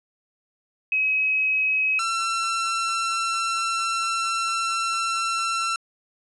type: tone pair in turn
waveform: sine / sawtooth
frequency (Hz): 2549 / 1347.8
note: D#7 / E6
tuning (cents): +41 / +38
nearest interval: major seventh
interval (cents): 1103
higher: first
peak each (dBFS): -19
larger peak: neither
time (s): 0.92-1.99 / 1.99-5.76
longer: second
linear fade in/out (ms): 2
effects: resampled to 22050 Hz